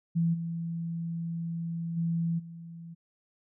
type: tone with level steps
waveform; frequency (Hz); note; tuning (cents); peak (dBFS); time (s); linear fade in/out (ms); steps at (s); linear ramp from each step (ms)
sine; 167.2; E3; +25; -23 / -31 / -26 / -41; 0.15-2.95; 20; 0.33 / 1.96 / 2.38; 20
effects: none